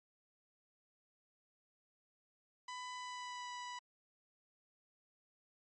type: tone with pitch glide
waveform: sawtooth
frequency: 998 to 984.8 Hz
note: B5 to B5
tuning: +18 to -5 cents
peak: -40 dBFS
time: 2.68-3.79 s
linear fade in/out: 5 ms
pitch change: -23 cents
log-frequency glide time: 2.96-3.5 s
effects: MP3 32 kbps